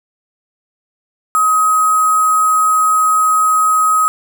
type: tone with sample-and-hold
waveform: sine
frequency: 1264 Hz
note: D#6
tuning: 27 cents sharp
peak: -9 dBFS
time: 1.35-4.08 s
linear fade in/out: 0 ms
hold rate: 8820 Hz
effects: none